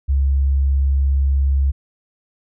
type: tone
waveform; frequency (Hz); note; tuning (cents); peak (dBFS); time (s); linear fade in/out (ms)
sine; 68.5; C#2; -20; -13; 0.08-1.72; 20
effects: none